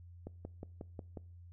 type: click train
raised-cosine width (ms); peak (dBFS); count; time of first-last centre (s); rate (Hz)
2; -30; 6; 0.27-1.173; 5.54
effects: noise-tail reverb RT60 0.5 s tail -23 dB re dry + added 87 Hz sine -51 dBFS peak until 1.52 s